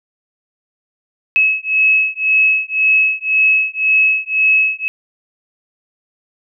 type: beating tone pair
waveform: sine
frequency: 2576 / 2577.9 Hz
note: E7 / E7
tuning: -41 / -39 cents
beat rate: 1.9 Hz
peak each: -14 dBFS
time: 1.36-4.88 s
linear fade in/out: 0 ms
effects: none